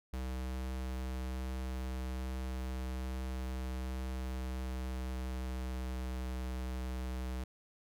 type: tone with pitch glide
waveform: square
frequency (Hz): 64.2 to 63.5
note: C2 to B1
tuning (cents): -32 to +49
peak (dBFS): -37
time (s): 0.13-7.44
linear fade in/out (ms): 5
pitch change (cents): -19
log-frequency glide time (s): 4.27-6.28
effects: none